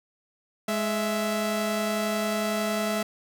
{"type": "tone pair together", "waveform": "sawtooth", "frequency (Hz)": [210, 661], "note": ["G#3", "E5"], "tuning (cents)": [19, 5], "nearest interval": "octave + minor sixth", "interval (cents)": 1986, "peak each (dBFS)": -24, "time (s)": [0.68, 3.03], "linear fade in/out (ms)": 5, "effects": []}